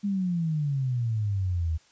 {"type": "exponential sweep", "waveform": "sine", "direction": "down", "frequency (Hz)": [206.4, 77.78], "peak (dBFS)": -24, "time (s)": [0.03, 1.78], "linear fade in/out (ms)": 20, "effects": ["white hiss -60 dBFS RMS until 1.91 s", "resampled to 16000 Hz"]}